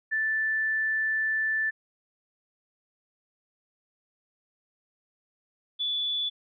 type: tone pair in turn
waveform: sine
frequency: 1760 / 3454 Hz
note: A6 / A7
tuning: 0 / -33 cents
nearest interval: octave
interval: 1167 cents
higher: second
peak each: -24 / -26 dBFS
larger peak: first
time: 0.11-1.71 / 5.79-6.3 s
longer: first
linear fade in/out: 20 ms
effects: none